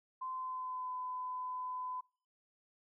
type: tone with pitch glide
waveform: sine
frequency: 1032 to 1009 Hz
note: C6 to B5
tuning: -24 to +37 cents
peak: -38 dBFS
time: 0.21-2.01 s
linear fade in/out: 10 ms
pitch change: -39 cents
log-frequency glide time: 0.31-0.92 s
effects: noise-tail reverb RT60 0.4 s tail -25 dB re dry